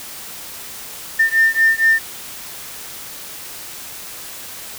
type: beating tone pair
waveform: sine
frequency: 1800 / 1804.3 Hz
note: A6 / A6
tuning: +39 / +43 cents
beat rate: 4.3 Hz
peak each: -14 dBFS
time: 1.19-1.99 s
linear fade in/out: 10 ms
effects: tanh soft clip ceiling -5 dBFS + white hiss -33 dBFS RMS until 4.78 s